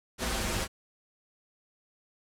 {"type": "noise with comb filter", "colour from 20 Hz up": "pink", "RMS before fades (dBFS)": -31, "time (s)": [0.18, 0.68], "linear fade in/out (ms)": 50, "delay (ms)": 6.9, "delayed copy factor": -0.6, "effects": ["low-pass 11000 Hz 12 dB/octave"]}